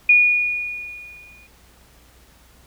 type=tone with exponential decay; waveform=sine; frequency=2449 Hz; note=D#7; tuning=28 cents flat; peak=-8 dBFS; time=0.09-1.47 s; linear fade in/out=5 ms; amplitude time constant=300 ms; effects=added 60 Hz sine -53 dBFS peak until 2.66 s + pink hiss -53 dBFS RMS until 2.66 s